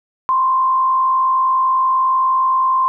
sine tone with frequency modulation, 1046.5 Hz, C6, in tune, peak -12 dBFS, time 0.29-2.88 s, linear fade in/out 0 ms, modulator 50.4 Hz, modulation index 0.42, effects none

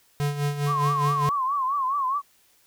square tone with tremolo, 144.6 Hz, D3, 27 cents flat, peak -22 dBFS, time 0.2-1.29 s, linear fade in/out 0 ms, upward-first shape sine, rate 4.9 Hz, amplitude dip 65%
sine tone with vibrato, 1088 Hz, C#6, 33 cents flat, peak -22 dBFS, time 0.66-2.22 s, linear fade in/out 50 ms, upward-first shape triangle, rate 4.8 Hz, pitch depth 140 cents each way
effects white hiss -61 dBFS RMS until 2.66 s

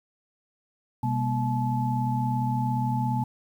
sine tone cluster, 126.5 / 200.6 / 238 / 863 Hz, B2 / G3 / A#3 / A5, +42 / +40 / +36 / -34 cents, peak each -26 / -34 / -30 / -29 dBFS, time 1.03-3.24 s, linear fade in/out 5 ms, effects 9-bit

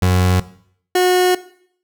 30% pulse tone pair in turn, 91.4 / 363.8 Hz, F#2 / F#4, -21 / -29 cents, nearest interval 2 octaves, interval 2392 cents, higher second, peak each -9 dBFS, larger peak neither, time 0.02-0.4 / 0.95-1.35 s, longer second, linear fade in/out 5 ms, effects noise-tail reverb RT60 0.6 s tail -17 dB re dry

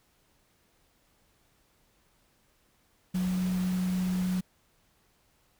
sine tone in noise, 183.3 Hz, F#3, 16 cents flat, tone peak -26 dBFS, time 3.14-4.41 s, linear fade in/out 10 ms, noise pink, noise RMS -43 dBFS, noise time 3.14-4.41 s, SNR +14 dB, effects pink hiss -68 dBFS RMS until 5.59 s

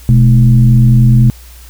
sine tone with frequency modulation, 123.5 Hz, B2, in tune, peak -3 dBFS, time 0.09-1.3 s, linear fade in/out 0 ms, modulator 90.3 Hz, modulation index 0.72, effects added 60 Hz sine -33 dBFS peak until 1.69 s + white hiss -40 dBFS RMS until 1.69 s

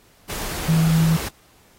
sine tone in noise, 161.9 Hz, E3, 31 cents flat, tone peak -14 dBFS, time 0.68-1.17 s, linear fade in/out 10 ms, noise pink, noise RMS -29 dBFS, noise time 0.29-1.29 s, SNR +12 dB, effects pink hiss -55 dBFS RMS until 1.78 s + AAC 48 kbps

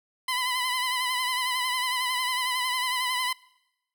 15% pulse tone with vibrato, 1008 Hz, B5, 35 cents sharp, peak -19 dBFS, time 0.28-3.33 s, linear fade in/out 5 ms, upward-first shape sine, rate 11 Hz, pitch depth 48 cents each way, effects noise-tail reverb RT60 1.0 s tail -25 dB re dry

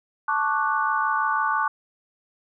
sine chord, D major seventh, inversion second, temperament equal, 880 / 1108.7 / 1174.7 / 1480 Hz, A5 / C#6 / D6 / F#6, 0 / 0 / 0 / 0 cents, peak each -26 dBFS, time 0.28-1.68 s, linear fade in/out 5 ms, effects none

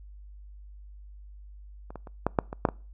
clicks, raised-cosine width 1 ms, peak -28 / -24 / -29 / -10 / -7 / -21 / -6 / -16 dBFS, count 8, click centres 1.905 / 1.957 / 2.072 / 2.266 / 2.388 / 2.529 / 2.652 / 2.688 s, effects noise-tail reverb RT60 0.4 s tail -25 dB re dry + added 50 Hz sine -44 dBFS peak until 2.93 s

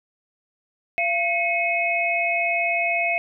sine tone cluster, 685 / 2181 / 2539 Hz, F5 / C#7 / D#7, -34 / -29 / +34 cents, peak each -24 dBFS, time 0.98-3.18 s, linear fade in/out 0 ms, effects none

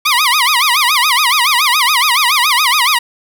15% pulse tone with vibrato, 1092 Hz, C#6, 26 cents flat, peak -3 dBFS, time 0.05-2.99 s, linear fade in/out 10 ms, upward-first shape sine, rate 7.1 Hz, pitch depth 250 cents each way, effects none

